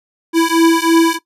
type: beating tone pair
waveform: square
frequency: 328.9 / 332 Hz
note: E4 / E4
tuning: -4 / +12 cents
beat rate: 3.1 Hz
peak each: -13 dBFS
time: 0.33-1.19 s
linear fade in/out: 50 ms
effects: noise-tail reverb RT60 0.1 s tail -18 dB re dry + resampled to 32000 Hz